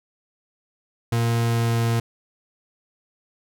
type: tone with pitch glide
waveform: 40% pulse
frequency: 116.54 to 115.87 Hz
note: A#2 to A#2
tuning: 0 to -10 cents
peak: -18 dBFS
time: 1.12-2 s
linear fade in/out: 5 ms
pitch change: -10 cents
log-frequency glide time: 1.44-1.79 s
effects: none